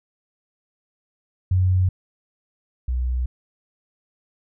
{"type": "tone pair in turn", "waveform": "sine", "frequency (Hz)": [92.3, 62.28], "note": ["F#2", "B1"], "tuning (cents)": [-4, 15], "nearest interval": "perfect fifth", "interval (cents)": 681, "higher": "first", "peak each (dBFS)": [-15, -20], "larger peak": "first", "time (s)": [[1.51, 1.89], [2.88, 3.26]], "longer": "neither", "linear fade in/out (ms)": 5, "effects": []}